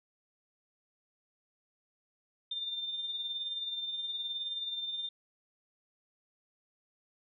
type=tone with tremolo; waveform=sine; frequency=3601 Hz; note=A7; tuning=39 cents sharp; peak=-32 dBFS; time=2.51-5.09 s; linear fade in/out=5 ms; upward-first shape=triangle; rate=19 Hz; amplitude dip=55%; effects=none